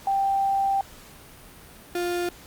sine / 35% pulse tone pair in turn, 785 / 351.4 Hz, G5 / F4, +2 / +11 cents, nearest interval octave + major second, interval 1391 cents, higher first, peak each -20 / -23 dBFS, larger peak first, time 0.07-0.81 / 1.95-2.29 s, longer first, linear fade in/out 2 ms, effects pink hiss -47 dBFS RMS until 2.46 s + Opus 48 kbps

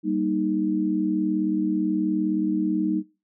sine chord, Eb major, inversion first, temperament just, 194.45 / 233.3 / 311.1 Hz, G3 / Bb3 / Eb4, -14 / +2 / 0 cents, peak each -27 / -29 / -23 dBFS, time 0.03-3.03 s, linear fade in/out 50 ms, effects noise-tail reverb RT60 0.3 s tail -21 dB re dry

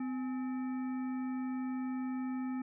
harmonic tone with a mistuned harmonic, 256.7 Hz, C4, 33 cents flat, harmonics 1 / 3 / 5 / 7 / 9, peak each -34 / -49 / -52 / -56 / -58 dBFS, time 0-2.62 s, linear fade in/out 5 ms, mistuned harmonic 3, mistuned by +140 cents, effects none

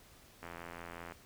click train, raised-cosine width 0.5 ms, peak -30 dBFS, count 60, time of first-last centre 0.43-1.122 s, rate 85.3 Hz, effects pink hiss -60 dBFS RMS until 1.25 s

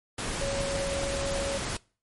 sine tone in noise, 554.4 Hz, C#5, in tune, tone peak -30 dBFS, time 0.41-1.58 s, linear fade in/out 5 ms, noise pink, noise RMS -32 dBFS, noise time 0.18-1.77 s, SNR -1 dB, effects noise-tail reverb RT60 0.4 s tail -24 dB re dry + MP3 48 kbps

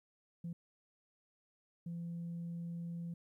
sine tone bursts at uneven times, 170 Hz, F3, 46 cents flat, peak -38 dBFS, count 2, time 0.44-0.53 / 1.86-3.14 s, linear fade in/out 5 ms, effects tanh soft clip ceiling -37 dBFS + 13-bit

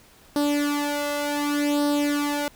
sawtooth tone with flanger, 290.8 Hz, D4, 17 cents flat, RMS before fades -24 dBFS, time 0.36-2.48 s, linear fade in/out 0 ms, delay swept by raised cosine 0.21 to 1.51 ms, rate 0.67 Hz, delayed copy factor +0.75, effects pink hiss -53 dBFS RMS until 2.55 s

